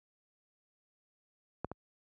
clicks, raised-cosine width 1 ms, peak -20 / -26 dBFS, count 2, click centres 1.646 / 1.716 s, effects high-pass 60 Hz 12 dB/octave

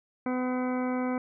harmonic tone, 252.6 Hz, B3, 39 cents sharp, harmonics 1 / 2 / 3 / 4 / 5 / 6 / 8 / 9, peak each -28 / -34 / -38 / -40 / -42 / -44 / -46 / -47 dBFS, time 0.26-1.18 s, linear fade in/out 2 ms, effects none

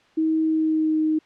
sine tone with pitch glide, 317.8 to 312 Hz, D#4 to D#4, +37 to +5 cents, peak -18 dBFS, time 0.17-1.19 s, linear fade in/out 10 ms, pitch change -32 cents, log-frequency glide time 0.42-0.98 s, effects white hiss -57 dBFS RMS until 1.25 s + low-pass 3000 Hz 12 dB/octave

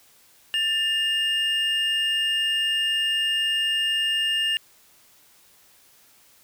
triangle tone pair together, 1778 / 2826 Hz, A6 / F7, +18 / +20 cents, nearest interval minor sixth, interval 802 cents, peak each -27 / -20 dBFS, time 0.54-4.57 s, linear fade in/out 0 ms, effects white hiss -56 dBFS RMS until 6.43 s

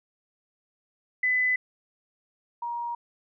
sine tone pair in turn, 2006 / 946.7 Hz, B6 / A#5, +26 / +26 cents, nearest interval octave + minor second, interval 1300 cents, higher first, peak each -21 / -29 dBFS, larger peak first, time 1.23-1.56 / 2.62-2.95 s, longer neither, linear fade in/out 5 ms, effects none

